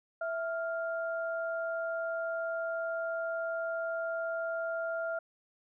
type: tone pair together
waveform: sine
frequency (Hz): 659.3 / 1397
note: E5 / F6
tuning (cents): 0 / 0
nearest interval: octave + minor second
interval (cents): 1300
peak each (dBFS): -33 / -37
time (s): 0.21-5.19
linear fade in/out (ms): 5
effects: none